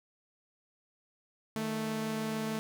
sawtooth tone pair together, 155.56 / 220 Hz, D#3 / A3, 0 / 0 cents, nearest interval tritone, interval 600 cents, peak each -37 / -29 dBFS, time 1.56-2.59 s, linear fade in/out 0 ms, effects none

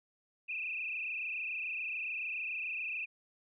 sine tone with frequency modulation, 2553 Hz, D#7, 44 cents sharp, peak -35 dBFS, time 0.48-3.06 s, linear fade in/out 20 ms, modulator 27 Hz, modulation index 5, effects none

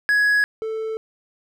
triangle tone pair in turn, 1673 / 441.5 Hz, G#6 / A4, +12 / +6 cents, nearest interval octave + major seventh, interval 2306 cents, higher first, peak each -13 / -22 dBFS, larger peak first, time 0.09-0.44 / 0.62-0.97 s, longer neither, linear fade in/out 0 ms, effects none

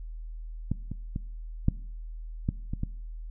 clicks, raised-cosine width 5 ms, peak -14 / -21 / -19 / -9 / -13 / -19 / -17 dBFS, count 7, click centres 0.716 / 0.916 / 1.161 / 1.684 / 2.489 / 2.735 / 2.834 s, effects noise-tail reverb RT60 0.6 s tail -21 dB re dry + added 40 Hz sine -36 dBFS peak until 3.3 s

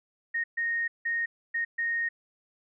sine tone bursts at uneven times, 1857 Hz, A#6, 7 cents flat, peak -26 dBFS, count 5, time 0.34-0.44 / 0.57-0.88 / 1.05-1.26 / 1.54-1.65 / 1.78-2.09 s, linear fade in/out 10 ms, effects none

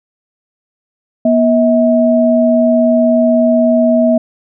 sine tone pair together, 240.7 / 643 Hz, B3 / E5, -44 / -43 cents, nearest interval octave + perfect fourth, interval 1701 cents, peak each -10 dBFS, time 1.25-4.18 s, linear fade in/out 5 ms, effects none

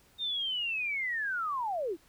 sine linear sweep, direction down, 3688 to 295.9 Hz, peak -30 dBFS, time 0.18-1.97 s, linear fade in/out 50 ms, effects pink hiss -63 dBFS RMS until 2.08 s

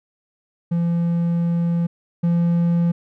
triangle tone pair in turn, 170.3 / 170.94 Hz, F3 / F3, -43 / -37 cents, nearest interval unison, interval 6 cents, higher second, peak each -15 / -13 dBFS, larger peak second, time 0.71-1.87 / 2.23-2.92 s, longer first, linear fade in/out 10 ms, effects none

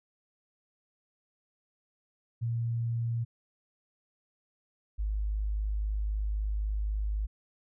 sine tone pair in turn, 116.54 / 51.91 Hz, A#2 / G#1, 0 / 0 cents, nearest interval octave + major second, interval 1400 cents, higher first, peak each -28 dBFS, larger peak neither, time 2.41-3.25 / 4.98-7.27 s, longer second, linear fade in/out 20 ms, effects none

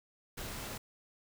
pink noise, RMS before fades -42 dBFS, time 0.37-0.78 s, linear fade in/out 10 ms, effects none

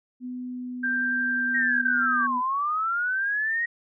sine tone with pitch glide, 250 to 245.6 Hz, B3 to B3, +21 to -9 cents, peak -31 dBFS, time 0.2-2.42 s, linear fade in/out 50 ms, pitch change -30 cents, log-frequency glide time 0.48-1.63 s
sine tone with vibrato, 1578 Hz, G6, 11 cents sharp, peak -23 dBFS, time 0.83-2.27 s, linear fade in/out 10 ms, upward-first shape triangle, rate 11 Hz, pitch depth 9 cents each way
sine linear two-way sweep, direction down then up, 1897 to 987.8 to 1897 Hz, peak -23 dBFS, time 1.54-3.66 s, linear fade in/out 10 ms, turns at 2.38 s
effects none

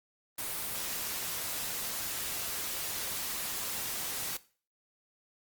white noise, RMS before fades -36 dBFS, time 0.38-4.37 s, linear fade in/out 5 ms, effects noise-tail reverb RT60 0.4 s tail -18 dB re dry + Opus 32 kbps

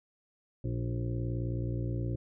harmonic tone with a mistuned harmonic, 59 Hz, A#1, 22 cents sharp, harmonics 1 / 2 / 3 / 5 / 6 / 7 / 8 / 9, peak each -38 / -32 / -43 / -41 / -42 / -51 / -55 / -47 dBFS, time 0.64-2.16 s, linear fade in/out 5 ms, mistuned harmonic 8, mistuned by -34 cents, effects none

